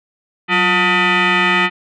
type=tone with frequency modulation; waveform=sine; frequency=352.7 Hz; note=F4; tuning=17 cents sharp; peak=-10 dBFS; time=0.48-1.7 s; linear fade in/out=50 ms; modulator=538 Hz; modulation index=4.7; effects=tanh soft clip ceiling -7 dBFS